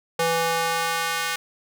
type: tone with high-pass filter sweep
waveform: square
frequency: 165.8 Hz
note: E3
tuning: 10 cents sharp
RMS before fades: -24 dBFS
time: 0.19-1.36 s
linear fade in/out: 5 ms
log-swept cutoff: 500 to 1500 Hz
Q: 1.1
effects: none